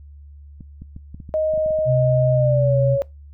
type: clicks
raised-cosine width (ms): 5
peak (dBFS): -24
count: 11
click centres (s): 0.608 / 0.82 / 0.964 / 1.145 / 1.202 / 1.292 / 1.538 / 1.577 / 1.661 / 1.707 / 1.789
type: tone with pitch glide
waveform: sine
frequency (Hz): 624 to 555.9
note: D#5 to C#5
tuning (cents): +5 to +5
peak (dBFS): -17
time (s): 1.34-3.02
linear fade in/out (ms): 0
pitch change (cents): -200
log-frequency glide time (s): 2.33-2.78
type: tone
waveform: sine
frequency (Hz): 129.3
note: C3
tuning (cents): -20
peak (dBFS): -16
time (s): 1.85-2.98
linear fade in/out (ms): 50
effects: noise-tail reverb RT60 0.2 s tail -22 dB re dry + added 72 Hz sine -39 dBFS peak until 3.33 s